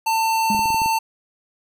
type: tone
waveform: square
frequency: 895 Hz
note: A5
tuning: 29 cents sharp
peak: -18 dBFS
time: 0.06-0.99 s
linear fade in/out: 10 ms
type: tone with exponential decay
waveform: triangle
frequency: 208.6 Hz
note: G#3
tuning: 8 cents sharp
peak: -17 dBFS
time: 0.5-0.78 s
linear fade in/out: 2 ms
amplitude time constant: 59 ms
type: clicks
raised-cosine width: 3 ms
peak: -20 dBFS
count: 7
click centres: 0.548 / 0.593 / 0.657 / 0.704 / 0.745 / 0.818 / 0.86 s
effects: none